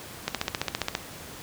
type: click train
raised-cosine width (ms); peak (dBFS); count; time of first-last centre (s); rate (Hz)
0.2; -8; 11; 0.28-0.951; 14.9
effects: pink hiss -42 dBFS RMS until 1.42 s + high-pass 60 Hz 12 dB/octave